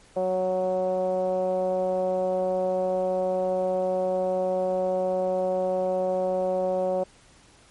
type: tone with low-pass filter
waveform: 10% pulse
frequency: 185 Hz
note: F#3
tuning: in tune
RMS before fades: -25 dBFS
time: 0.16-7.04 s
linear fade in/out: 10 ms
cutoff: 610 Hz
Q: 6.4
effects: pink hiss -55 dBFS RMS until 7.7 s + MP3 48 kbps